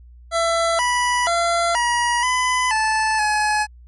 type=tone with pitch steps; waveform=25% pulse; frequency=669 / 981 / 683 / 958 / 1006 / 874 / 847 Hz; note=E5 / B5 / F5 / A#5 / B5 / A5 / G#5; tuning=+25 / -12 / -39 / +47 / +32 / -12 / +34 cents; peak=-13 dBFS; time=0.31-3.67 s; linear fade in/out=50 ms; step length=480 ms; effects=added 60 Hz sine -41 dBFS peak until 3.87 s + MP3 48 kbps